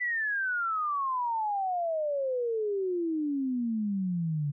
sine exponential sweep, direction down, 2001 to 141.1 Hz, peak -27 dBFS, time 0-4.52 s, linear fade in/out 20 ms, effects none

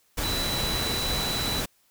sine tone in noise, 3962 Hz, B7, 5 cents sharp, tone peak -29 dBFS, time 0.23-1.61 s, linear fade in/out 10 ms, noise pink, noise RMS -29 dBFS, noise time 0.17-1.66 s, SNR -3 dB, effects white hiss -65 dBFS RMS until 1.9 s

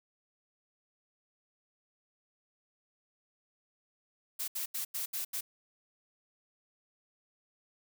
blue noise bursts at uneven times, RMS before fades -36 dBFS, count 6, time 4.39-4.48 / 4.55-4.66 / 4.74-4.85 / 4.94-5.06 / 5.13-5.25 / 5.33-5.41 s, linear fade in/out 10 ms, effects none

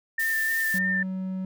sine tone with vibrato, 1795 Hz, A6, 34 cents sharp, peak -23 dBFS, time 0.18-1.03 s, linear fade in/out 5 ms, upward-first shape square, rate 3.3 Hz, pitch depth 11 cents each way
blue noise, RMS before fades -35 dBFS, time 0.19-0.79 s, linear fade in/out 10 ms
triangle tone, 187.8 Hz, F#3, 26 cents sharp, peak -26 dBFS, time 0.74-1.45 s, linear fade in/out 2 ms
effects none

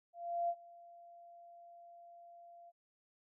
sine tone with ADSR envelope, 689 Hz, F5, 24 cents flat, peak -31 dBFS, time 0.13-2.72 s, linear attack 360 ms, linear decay 58 ms, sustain -23 dB, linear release 34 ms, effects none

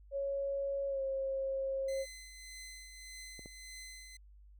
sine tone with pitch glide, 554.4 to 538.3 Hz, C#5 to C5, 0 to +49 cents, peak -33 dBFS, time 0.11-2.06 s, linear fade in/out 50 ms, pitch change -51 cents, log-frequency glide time 0.88-1.01 s
15% pulse tone with tremolo, 2044 Hz, C7, 41 cents flat, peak -40 dBFS, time 1.88-4.17 s, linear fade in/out 5 ms, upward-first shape triangle, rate 1.7 Hz, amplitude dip 50%
clicks, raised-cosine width 2 ms, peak -37 / -36 dBFS, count 2, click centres 3.393 / 3.459 s
effects added 50 Hz sine -55 dBFS peak until 4.59 s

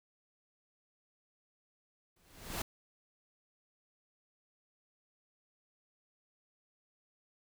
pink noise with exponential growth, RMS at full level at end -34 dBFS, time 2.16-2.62 s, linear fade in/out 5 ms, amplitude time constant 100 ms, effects none

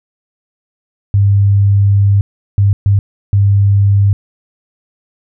sine tone bursts at uneven times, 100 Hz, G2, 35 cents sharp, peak -6 dBFS, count 4, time 1.14-2.21 / 2.58-2.73 / 2.86-2.99 / 3.33-4.13 s, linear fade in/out 0 ms, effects none

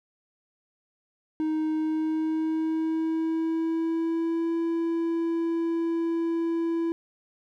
triangle tone with pitch glide, 312.4 to 332.9 Hz, D#4 to E4, +7 to +17 cents, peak -22 dBFS, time 1.4-6.92 s, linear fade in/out 0 ms, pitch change +110 cents, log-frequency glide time 1.74-4.55 s, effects none

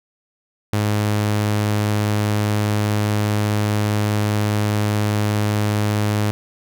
sawtooth tone, 104.9 Hz, G#2, 18 cents sharp, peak -13 dBFS, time 0.73-6.31 s, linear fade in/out 0 ms, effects none

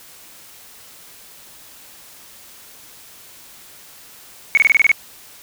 triangle tone bursts, 2217 Hz, C#7, in tune, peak -5 dBFS, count 8, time 4.55-4.916 s, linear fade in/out 0 ms, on 23 ms, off 26 ms, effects tanh soft clip ceiling -5 dBFS + white hiss -43 dBFS RMS until 5.42 s

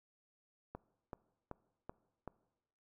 click train, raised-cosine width 1 ms, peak -30 dBFS, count 5, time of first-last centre 0.75-2.277 s, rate 2.62 Hz, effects noise-tail reverb RT60 1.0 s tail -21 dB re dry

